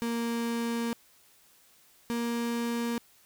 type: tone pair in turn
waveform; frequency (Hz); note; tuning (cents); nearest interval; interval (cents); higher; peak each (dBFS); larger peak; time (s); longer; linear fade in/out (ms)
35% pulse; 233.1 / 235; A#3 / A#3; 0 / +14; unison; 14; second; -27; neither; 0.02-0.93 / 2.1-2.98; first; 0
effects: white hiss -61 dBFS RMS until 3.25 s